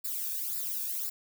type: noise with flanger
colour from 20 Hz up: violet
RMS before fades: -34 dBFS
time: 0.04-1.1 s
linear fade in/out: 10 ms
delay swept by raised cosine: 0.32 to 1.01 ms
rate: 1.9 Hz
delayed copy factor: -0.8
effects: none